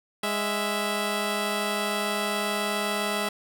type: tone pair together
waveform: 10% pulse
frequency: 206.5 / 659.3 Hz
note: G#3 / E5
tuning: -10 / 0 cents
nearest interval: octave + minor sixth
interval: 2010 cents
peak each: -20 dBFS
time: 0.23-3.29 s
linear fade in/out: 5 ms
effects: none